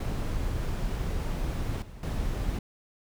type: noise with level steps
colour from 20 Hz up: brown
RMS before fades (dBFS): -30 / -43 / -30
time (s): 0-2.59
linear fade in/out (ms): 5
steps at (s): 1.82 / 2.03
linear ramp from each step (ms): 2
effects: none